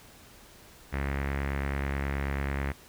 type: tone with low-pass filter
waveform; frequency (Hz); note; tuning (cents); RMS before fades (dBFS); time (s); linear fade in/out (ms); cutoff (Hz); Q
sawtooth; 69.3; C#2; 0; -31; 0.92-2.73; 20; 2000; 3.4
effects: pink hiss -53 dBFS RMS until 2.88 s